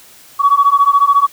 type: beating tone pair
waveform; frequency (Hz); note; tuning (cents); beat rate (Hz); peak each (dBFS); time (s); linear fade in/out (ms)
sine; 1123 / 1137; C#6 / C#6; +22 / +44; 14; -10; 0.39-1.27; 20
effects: tanh soft clip ceiling 0 dBFS + white hiss -42 dBFS RMS until 1.32 s